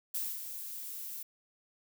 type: noise with ADSR envelope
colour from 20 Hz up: violet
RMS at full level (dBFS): -34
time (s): 0.14-1.23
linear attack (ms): 7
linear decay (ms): 240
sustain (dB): -8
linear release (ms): 5
effects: none